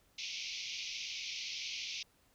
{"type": "band-pass noise", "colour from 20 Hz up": "pink", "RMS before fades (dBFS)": -42, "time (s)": [0.18, 2.03], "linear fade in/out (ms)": 5, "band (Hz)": [2200, 6200], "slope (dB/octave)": 96, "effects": ["pink hiss -70 dBFS RMS until 2.34 s"]}